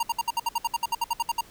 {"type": "tone bursts", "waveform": "square", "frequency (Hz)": 932.3, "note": "A#5", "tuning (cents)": 0, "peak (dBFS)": -23, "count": 16, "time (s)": [0, 1.41], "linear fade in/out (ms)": 5, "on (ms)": 30, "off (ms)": 62, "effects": ["pink hiss -52 dBFS RMS until 1.5 s"]}